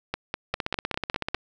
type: two click trains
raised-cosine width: 0.3 ms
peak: -11 / -11 dBFS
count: 7 / 14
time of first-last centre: 0.14-1.345 / 0.54-1.347 s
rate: 4.98 / 16.1 Hz
effects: none